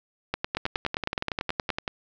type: two click trains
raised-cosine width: 0.3 ms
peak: -12 / -10 dBFS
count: 15 / 14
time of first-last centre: 0.57-1.878 / 0.34-1.703 s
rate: 10.7 / 9.54 Hz
effects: resampled to 16000 Hz + 7-bit